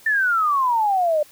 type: exponential sweep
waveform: sine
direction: down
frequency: 1800 to 587.3 Hz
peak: -16 dBFS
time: 0.06-1.23 s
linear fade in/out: 5 ms
effects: white hiss -49 dBFS RMS until 1.31 s